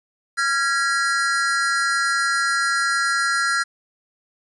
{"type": "tone cluster", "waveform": "square", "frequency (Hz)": [1376, 1655, 1925], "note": ["F6", "G#6", "B6"], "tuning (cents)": [-26, -6, -45], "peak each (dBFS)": [-22, -23, -28], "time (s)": [0.37, 3.64], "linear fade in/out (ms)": 20, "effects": ["resampled to 24000 Hz", "9-bit"]}